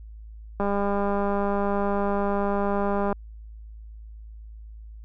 click train, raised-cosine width 1 ms, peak -13 dBFS, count 509, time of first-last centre 0.6-3.127 s, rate 201 Hz, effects added 54 Hz sine -39 dBFS peak until 5.04 s

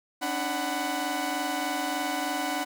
sawtooth tone cluster, 278.7 / 302 / 744 / 998 Hz, C#4 / D4 / F#5 / B5, +9 / +48 / +9 / +18 cents, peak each -31 / -30 / -27 / -32 dBFS, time 0.21-2.65 s, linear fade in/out 20 ms, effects none

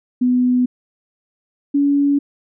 sine tone pair in turn, 249.2 / 283.7 Hz, B3 / C#4, +16 / +40 cents, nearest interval major second, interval 224 cents, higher second, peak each -12 dBFS, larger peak neither, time 0.21-0.66 / 1.74-2.19 s, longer neither, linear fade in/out 10 ms, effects none

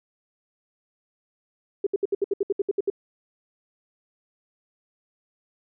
sine tone bursts, 397.9 Hz, G4, 26 cents sharp, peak -19 dBFS, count 12, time 1.84-2.901 s, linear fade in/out 5 ms, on 27 ms, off 67 ms, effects none

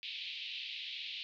white band-pass noise, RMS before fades -43 dBFS, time 0.03-1.23 s, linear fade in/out 0 ms, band 2400 to 4000 Hz, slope 48 dB/octave, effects none

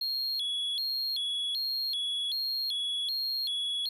triangle tone with vibrato, 3782 Hz, A#7, 24 cents sharp, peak -28 dBFS, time 0.01-3.89 s, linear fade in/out 5 ms, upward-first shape square, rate 1.3 Hz, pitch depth 200 cents each way, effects resampled to 32000 Hz + 11-bit

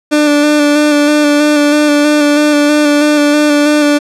30% pulse tone with vibrato, 295.5 Hz, D4, 11 cents sharp, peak -4 dBFS, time 0.11-3.99 s, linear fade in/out 20 ms, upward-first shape square, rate 3.1 Hz, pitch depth 19 cents each way, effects low-pass 9000 Hz 12 dB/octave

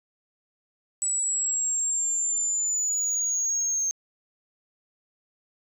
sine linear sweep, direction down, 7902 to 6370 Hz, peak -22 dBFS, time 1.02-3.91 s, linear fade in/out 0 ms, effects tanh soft clip ceiling -20 dBFS

